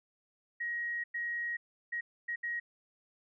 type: tone bursts at uneven times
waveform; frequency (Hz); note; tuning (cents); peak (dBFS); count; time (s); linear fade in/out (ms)
sine; 1891; A#6; +24; -33; 5; 0.6-1.04 / 1.14-1.57 / 1.92-2.01 / 2.28-2.36 / 2.43-2.6; 10
effects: none